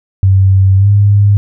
sine tone with pitch glide, 96 to 101.71 Hz, G2 to G#2, -36 to -36 cents, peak -4 dBFS, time 0.23-1.37 s, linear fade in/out 0 ms, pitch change +100 cents, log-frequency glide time 0.77-0.88 s, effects none

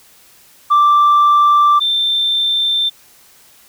sine tone pair in turn, 1174.7 / 3568 Hz, D6 / A7, 0 / +23 cents, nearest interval octave + perfect fifth, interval 1923 cents, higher second, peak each -5 / -12 dBFS, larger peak first, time 0.7-1.8 / 1.8-2.9 s, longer neither, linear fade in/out 20 ms, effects tanh soft clip ceiling -6 dBFS + white hiss -47 dBFS RMS until 3.68 s

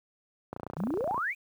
click train, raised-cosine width 1 ms, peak -22 dBFS, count 20, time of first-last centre 0.53-1.178 s, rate 29.3 Hz
sine exponential sweep, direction up, 140 to 2566 Hz, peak -28 dBFS, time 0.76-1.35 s, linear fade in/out 50 ms
effects high-pass 80 Hz 12 dB/octave + 10-bit

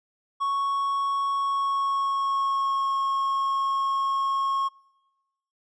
triangle tone with pitch glide, 1108.7 to 1089.7 Hz, C#6 to C#6, 0 to -30 cents, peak -21 dBFS, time 0.4-4.69 s, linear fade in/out 20 ms, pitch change -30 cents, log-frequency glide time 1.33-2.97 s, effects noise-tail reverb RT60 1.0 s tail -24 dB re dry + resampled to 22050 Hz

